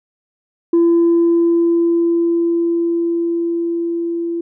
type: tone with level ramp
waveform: sine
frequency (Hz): 338.5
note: E4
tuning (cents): +46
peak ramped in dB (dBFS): -7 to -18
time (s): 0.73-4.41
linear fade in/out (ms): 5
effects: tanh soft clip ceiling -7 dBFS